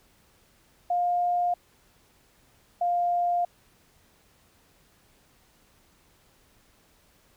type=tone pair in turn; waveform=sine; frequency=707 / 701.7 Hz; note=F5 / F5; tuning=+21 / +8 cents; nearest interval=unison; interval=13 cents; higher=first; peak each=-22 dBFS; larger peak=neither; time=0.9-1.54 / 2.81-3.45 s; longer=neither; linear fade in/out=5 ms; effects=pink hiss -62 dBFS RMS until 7.36 s